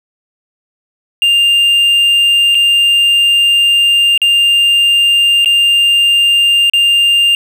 triangle tone with dropouts, 2800 Hz, F7, 4 cents sharp, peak -5 dBFS, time 1.22-7.35 s, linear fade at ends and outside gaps 1 ms, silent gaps 2.547-2.551 / 4.177-4.217 / 5.447-5.458 / 6.698-6.735 s, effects 7-bit

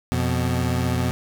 25% pulse tone pair together, 87.31 / 123.47 Hz, F2 / B2, 0 / 0 cents, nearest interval tritone, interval 600 cents, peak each -20 / -19 dBFS, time 0.12-1.11 s, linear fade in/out 0 ms, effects none

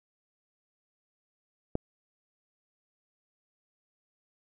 click, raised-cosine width 2 ms, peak -15 dBFS, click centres 1.754 s, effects none

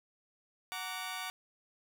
15% pulse chord, Gb augmented, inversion none, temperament just, 740 / 925 / 1156.2 Hz, Gb5 / Bb5 / D6, 0 / -14 / -27 cents, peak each -35 / -39 / -36 dBFS, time 0.72-1.3 s, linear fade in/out 0 ms, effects none

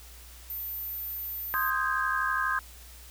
sine tone, 14080 Hz, A9, in tune, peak -33 dBFS, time 0.5-1.7 s, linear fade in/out 0 ms
sine chord, Ab major seventh, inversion first, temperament equal with one note detuned, 1046.5 / 1244.5 / 1568 / 1640.2 Hz, C6 / Eb6 / G6 / Ab6, 0 / 0 / 0 / -22 cents, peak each -31 dBFS, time 1.54-2.59 s, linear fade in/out 0 ms
effects added 60 Hz sine -48 dBFS peak until 3.1 s + white hiss -51 dBFS RMS until 3.1 s

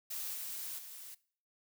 blue noise with level steps, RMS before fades -40 / -42 / -49 dBFS, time 0.1-1.15 s, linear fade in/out 10 ms, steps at 0.33 / 0.78 s, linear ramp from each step 10 ms, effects noise-tail reverb RT60 0.5 s tail -21 dB re dry

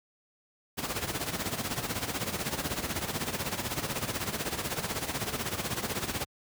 pink noise with tremolo, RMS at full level -30 dBFS, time 0.77-6.25 s, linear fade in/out 20 ms, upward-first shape sine, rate 16 Hz, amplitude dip 70%, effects high-pass 80 Hz 12 dB/octave

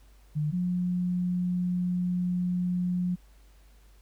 sine tone pair in turn, 150.6 / 179.09 Hz, D3 / F3, +44 / +44 cents, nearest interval minor third, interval 300 cents, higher second, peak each -25 dBFS, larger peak neither, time 0.35-0.52 / 0.52-3.16 s, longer second, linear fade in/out 20 ms, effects added 50 Hz sine -53 dBFS peak until 4.01 s + pink hiss -64 dBFS RMS until 4.01 s

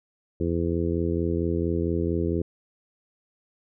harmonic tone, 84.4 Hz, E2, 41 cents sharp, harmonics 1 / 2 / 3 / 4 / 5 / 6, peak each -28 / -30 / -31 / -28 / -30 / -36 dBFS, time 0.4-2.42 s, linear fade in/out 5 ms, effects none

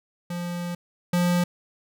square tone pair in turn, 174.61 / 176.03 Hz, F3 / F3, 0 / +14 cents, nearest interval unison, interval 14 cents, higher second, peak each -29 / -20 dBFS, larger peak second, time 0.3-0.75 / 1.13-1.44 s, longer first, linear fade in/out 5 ms, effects none

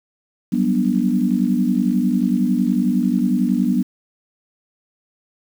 sine chord, G major seventh, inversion third, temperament equal with one note detuned, 185 / 196 / 243.7 / 293.7 Hz, F#3 / G3 / B3 / D4, 0 / 0 / -23 / 0 cents, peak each -22 / -21 / -18 / -23 dBFS, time 0.52-3.83 s, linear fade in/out 10 ms, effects 7-bit

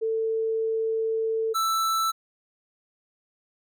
sine / square tone pair in turn, 446 / 1323 Hz, A4 / E6, +23 / +6 cents, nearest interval octave + perfect fifth, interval 1883 cents, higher second, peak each -23 dBFS, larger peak neither, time 0.01-1.54 / 1.54-2.12 s, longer first, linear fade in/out 20 ms, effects none

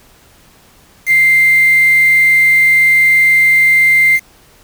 sine tone with quantisation, 2093 Hz, C7, in tune, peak -6 dBFS, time 1.06-4.2 s, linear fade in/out 50 ms, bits 4, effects pink hiss -46 dBFS RMS until 4.63 s

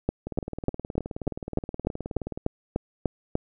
two click trains, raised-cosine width 2 ms, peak -10 / -19 dBFS, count 12 / 41, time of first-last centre 0.09-3.354 / 0.27-2.375 s, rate 3.37 / 19 Hz, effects none

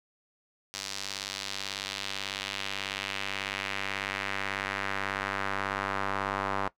square tone with band-pass filter sweep, 49.11 Hz, G1, 4 cents sharp, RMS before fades -34 dBFS, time 0.74-6.68 s, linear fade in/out 0 ms, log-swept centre 5200 to 1100 Hz, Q 1.5, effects noise-tail reverb RT60 0.1 s tail -19 dB re dry

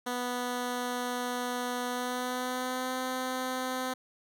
10% pulse tone with pitch glide, 246.5 to 256.7 Hz, B3 to C4, -3 to -33 cents, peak -23 dBFS, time 0.06-3.94 s, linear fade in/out 10 ms, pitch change +70 cents, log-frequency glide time 1.88-2.94 s, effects none

